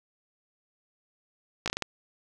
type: slowing click train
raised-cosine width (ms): 0.2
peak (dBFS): -11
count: 6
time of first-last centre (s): 1.66-1.823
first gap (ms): 17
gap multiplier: 1.33
effects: none